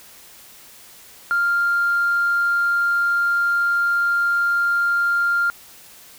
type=tone; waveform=sine; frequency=1396.9 Hz; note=F6; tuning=in tune; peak=-15 dBFS; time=1.31-5.5 s; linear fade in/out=0 ms; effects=tanh soft clip ceiling -12 dBFS + white hiss -45 dBFS RMS until 6.18 s